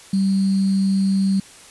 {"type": "tone with sample-and-hold", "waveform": "sine", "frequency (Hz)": 193.8, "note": "G3", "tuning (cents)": -20, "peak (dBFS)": -15, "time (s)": [0.13, 1.4], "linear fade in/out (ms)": 5, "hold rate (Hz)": 4410, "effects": ["white hiss -44 dBFS RMS until 1.7 s", "resampled to 24000 Hz"]}